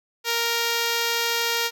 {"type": "tone", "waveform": "5% pulse", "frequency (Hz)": 466.2, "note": "A#4", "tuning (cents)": 0, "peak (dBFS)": -10, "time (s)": [0.24, 1.71], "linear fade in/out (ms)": 50, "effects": []}